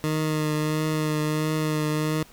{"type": "tone with vibrato", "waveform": "20% pulse", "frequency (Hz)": 154.2, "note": "D#3", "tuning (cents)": -15, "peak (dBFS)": -18, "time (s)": [0.04, 2.23], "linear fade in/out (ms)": 0, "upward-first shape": "triangle", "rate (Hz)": 1.5, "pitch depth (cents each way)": 24, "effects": ["pink hiss -51 dBFS RMS until 2.32 s"]}